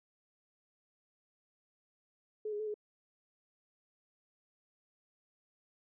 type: tone with pitch steps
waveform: sine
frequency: 428.3 / 415.2 / 431.8 / 420.3 Hz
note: A4 / G#4 / A4 / G#4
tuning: -47 / 0 / -33 / +21 cents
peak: -35 dBFS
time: 2.45-2.742 s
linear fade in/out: 5 ms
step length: 73 ms
effects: none